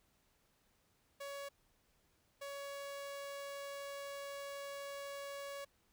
sawtooth tone bursts at uneven times, 561 Hz, C#5, 21 cents sharp, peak -40 dBFS, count 2, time 1.2-1.49 / 2.41-5.65 s, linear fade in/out 10 ms, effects pink hiss -75 dBFS RMS until 5.92 s

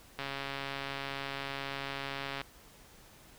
click train, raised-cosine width 0.3 ms, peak -21 dBFS, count 308, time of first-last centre 0.19-2.415 s, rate 138 Hz, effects pink hiss -57 dBFS RMS until 3.38 s

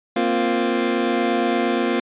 25% pulse chord, Bb suspended second, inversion none, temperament equal, 233.1 / 261.6 / 349.2 Hz, Bb3 / C4 / F4, 0 / 0 / 0 cents, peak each -19 / -20 / -18 dBFS, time 0.16-2 s, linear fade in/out 5 ms, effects resampled to 8000 Hz

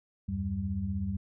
sine tone cluster, 78.8 / 94.8 / 195.5 Hz, D#2 / F#2 / G3, +23 / +43 / -4 cents, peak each -36 / -34 / -33 dBFS, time 0.28-1.17 s, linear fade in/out 10 ms, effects none

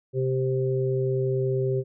harmonic tone, 130.7 Hz, C3, 1 cent flat, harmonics 1 / 3 / 4, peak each -25 / -25 / -33 dBFS, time 0.13-1.84 s, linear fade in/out 50 ms, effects none

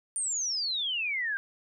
sine exponential sweep, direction down, 9140 to 1568 Hz, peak -28 dBFS, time 0.16-1.37 s, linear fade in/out 0 ms, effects none

